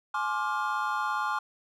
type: chord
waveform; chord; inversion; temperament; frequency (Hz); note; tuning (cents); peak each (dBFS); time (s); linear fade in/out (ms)
triangle; D half-diminished seventh; second; just; 845.8 / 1057.2 / 1174.7 / 1409.6; Ab5 / C6 / D6 / F6; +31 / +18 / 0 / +16; -31; 0.14-1.39; 5
effects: none